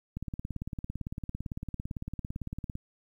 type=click train; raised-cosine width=5 ms; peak=-23 dBFS; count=47; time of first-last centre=0.17-2.754 s; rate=17.8 Hz; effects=10-bit